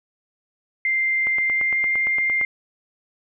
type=tone with pitch glide; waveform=sine; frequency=2093 to 2105 Hz; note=C7 to C7; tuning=0 to +10 cents; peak=-18 dBFS; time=0.85-2.45 s; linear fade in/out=2 ms; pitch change=+10 cents; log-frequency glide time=1.37-1.92 s
type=click train; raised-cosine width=0.5 ms; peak=-18 dBFS; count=11; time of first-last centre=1.27-2.413 s; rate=8.75 Hz
effects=none